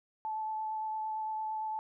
sine tone with vibrato, 870 Hz, A5, 20 cents flat, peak -33 dBFS, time 0.25-1.79 s, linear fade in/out 0 ms, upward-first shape sine, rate 8.8 Hz, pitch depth 11 cents each way, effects none

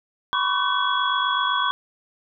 sine tone cluster, 995 / 1094 / 1142 / 1518 / 3350 Hz, B5 / C#6 / D6 / F#6 / G#7, +13 / -23 / -49 / +44 / +14 cents, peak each -26 dBFS, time 0.33-1.71 s, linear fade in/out 0 ms, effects none

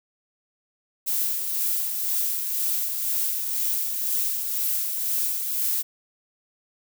violet noise with tremolo, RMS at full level -24 dBFS, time 1.06-5.83 s, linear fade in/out 20 ms, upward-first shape sine, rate 2 Hz, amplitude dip 40%, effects none

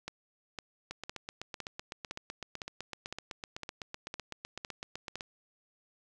two click trains, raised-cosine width 0.2 ms, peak -21 / -22 dBFS, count 11 / 35, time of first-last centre 0.08-5.156 / 0.91-5.208 s, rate 1.97 / 7.91 Hz, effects none

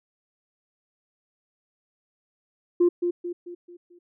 sine tone with echo, 350 Hz, F4, 4 cents sharp, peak -14 dBFS, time 2.8-2.89 s, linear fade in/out 10 ms, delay 220 ms, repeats 5, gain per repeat -7 dB, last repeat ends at 3.99 s, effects tanh soft clip ceiling -12 dBFS

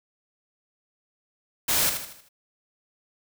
white noise with echo, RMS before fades -23 dBFS, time 1.68-1.9 s, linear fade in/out 10 ms, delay 78 ms, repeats 5, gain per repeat -7 dB, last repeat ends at 2.29 s, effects none

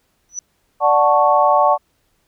sine tone with exponential growth, 5940 Hz, F#8, 6 cents sharp, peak -19 dBFS, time 0.29-0.39 s, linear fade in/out 1 ms, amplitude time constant 21 ms
sine chord, D major seventh, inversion none, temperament equal, 587.3 / 740 / 880 / 1108.7 Hz, D5 / F#5 / A5 / C#6, 0 / 0 / 0 / 0 cents, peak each -16 dBFS, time 0.8-1.78 s, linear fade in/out 50 ms
effects pink hiss -64 dBFS RMS until 2.27 s

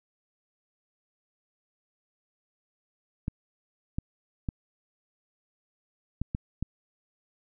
clicks, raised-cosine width 5 ms, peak -17 dBFS, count 6, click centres 3.281 / 3.985 / 4.488 / 6.216 / 6.349 / 6.626 s, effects none

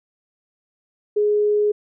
sine tone, 417.5 Hz, G#4, 9 cents sharp, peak -15 dBFS, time 1.16-1.72 s, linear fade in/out 10 ms, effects none

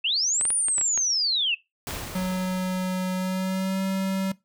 sine linear two-way sweep, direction up then down, 2561 to 9700 to 2561 Hz, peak -21 dBFS, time 0.04-1.55 s, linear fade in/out 10 ms, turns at 0.52 s
clicks, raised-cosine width 0.3 ms, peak -18 dBFS, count 8, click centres 0.411 / 0.453 / 0.504 / 0.684 / 0.782 / 0.813 / 0.976 / 1.908 s
pink noise with exponential decay, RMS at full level -31 dBFS, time 1.87-3.58 s, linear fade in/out 1 ms, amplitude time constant 370 ms
square tone with pitch glide, 185 to 191.63 Hz, F#3 to G3, 0 to -39 cents, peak -25 dBFS, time 2.15-4.32 s, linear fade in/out 5 ms, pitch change +61 cents, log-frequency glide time 3.16-3.82 s
effects noise-tail reverb RT60 0.2 s tail -20 dB re dry

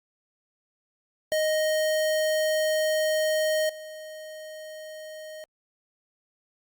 square tone with level steps, 622.3 Hz, D#5, in tune, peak -23 / -39 dBFS, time 1.32-5.44 s, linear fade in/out 0 ms, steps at 3.69 s, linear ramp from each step 5 ms, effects Opus 48 kbps

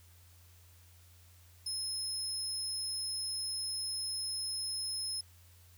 30% pulse tone, 5170 Hz, E8, 34 cents flat, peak -31 dBFS, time 1.66-5.21 s, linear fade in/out 5 ms, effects added 87 Hz sine -58 dBFS peak until 5.77 s + white hiss -64 dBFS RMS until 5.77 s

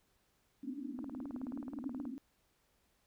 pink band-pass noise, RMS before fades -43 dBFS, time 0.63-2.18 s, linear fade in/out 0 ms, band 230 to 300 Hz, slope 96 dB/octave
click train, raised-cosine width 1 ms, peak -36 dBFS, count 21, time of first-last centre 0.99-2.054 s, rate 18.8 Hz
effects pink hiss -75 dBFS RMS until 3.06 s

